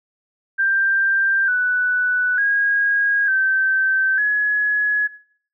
sine tone with pitch steps, 1580 / 1487 / 1639 / 1550 / 1687 Hz, G6 / F#6 / G#6 / G6 / G#6, +13 / +8 / -23 / -20 / +27 cents, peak -15 dBFS, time 0.58-5.08 s, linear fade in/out 20 ms, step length 900 ms, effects noise-tail reverb RT60 0.6 s tail -19 dB re dry

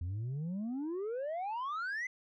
sine exponential sweep, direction up, 82.1 to 2069 Hz, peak -32 dBFS, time 0.01-2.07 s, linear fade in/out 5 ms, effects tanh soft clip ceiling -34 dBFS

